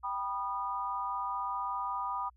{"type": "chord", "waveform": "sine", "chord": "G augmented", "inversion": "none", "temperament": "just", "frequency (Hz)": [784, 980, 1225], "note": ["G5", "B5", "D#6"], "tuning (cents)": [0, -14, -27], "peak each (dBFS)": [-40, -35, -36], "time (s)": [0.03, 2.3], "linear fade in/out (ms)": 20, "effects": ["added 60 Hz sine -60 dBFS peak until 2.36 s"]}